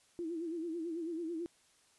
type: tone with vibrato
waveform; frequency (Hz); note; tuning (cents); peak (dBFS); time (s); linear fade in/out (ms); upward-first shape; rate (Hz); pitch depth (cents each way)
sine; 332.3; E4; +14; -36; 0.19-1.46; 0; sine; 9.1; 91
effects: white hiss -68 dBFS RMS until 1.98 s + resampled to 24000 Hz